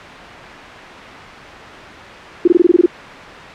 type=tone bursts; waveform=sine; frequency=349.2 Hz; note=F4; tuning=in tune; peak=-5 dBFS; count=9; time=2.45-2.861 s; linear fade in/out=5 ms; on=27 ms; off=21 ms; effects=white hiss -31 dBFS RMS until 3.54 s + low-pass 2000 Hz 12 dB/octave